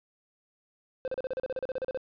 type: tone bursts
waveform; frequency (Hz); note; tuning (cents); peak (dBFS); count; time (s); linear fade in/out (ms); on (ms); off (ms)
triangle; 518; C5; -17; -27; 15; 1.05-1.974; 0; 28; 36
effects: resampled to 11025 Hz + 10-bit